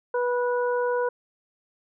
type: harmonic tone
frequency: 489.7 Hz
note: B4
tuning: 15 cents flat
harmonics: 1 / 2 / 3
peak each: -23 / -29 / -33 dBFS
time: 0.14-1.09 s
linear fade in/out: 5 ms
effects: none